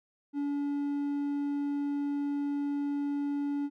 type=tone; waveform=triangle; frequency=285.9 Hz; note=D4; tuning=46 cents flat; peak=-27 dBFS; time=0.33-3.7 s; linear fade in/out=50 ms; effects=none